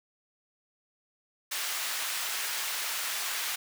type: high-pass noise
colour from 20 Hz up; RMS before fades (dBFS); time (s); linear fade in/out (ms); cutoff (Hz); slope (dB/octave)
pink; -33; 1.51-3.56; 10; 1400; 12
effects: none